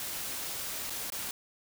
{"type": "noise with dropouts", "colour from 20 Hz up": "white", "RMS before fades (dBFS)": -37, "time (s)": [0, 1.31], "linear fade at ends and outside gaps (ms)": 2, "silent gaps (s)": [[0.899, 0.903], [1.102, 1.121]], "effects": []}